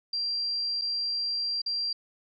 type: tone with dropouts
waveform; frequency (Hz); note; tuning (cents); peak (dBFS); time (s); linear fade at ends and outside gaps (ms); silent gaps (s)
sine; 4736; D8; +14; -27; 0.13-1.93; 5; 0.814-0.818 / 1.618-1.661
effects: none